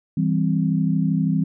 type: chord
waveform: sine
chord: C major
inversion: first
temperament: just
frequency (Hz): 163.52 / 196.22 / 261.6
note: E3 / G3 / C4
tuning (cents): -14 / +2 / 0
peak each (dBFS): -20 / -22 / -24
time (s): 0.17-1.44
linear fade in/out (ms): 5
effects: none